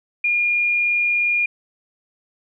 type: tone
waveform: sine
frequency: 2421 Hz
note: D#7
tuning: 48 cents flat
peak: -16 dBFS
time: 0.24-1.46 s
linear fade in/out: 5 ms
effects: none